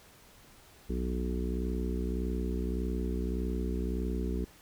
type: harmonic tone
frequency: 61.7 Hz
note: B1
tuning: 1 cent flat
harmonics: 1 / 3 / 4 / 5 / 6 / 7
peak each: -32 / -37 / -39 / -42 / -40 / -42 dBFS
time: 0.89-4.45 s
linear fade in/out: 10 ms
effects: pink hiss -57 dBFS RMS until 4.61 s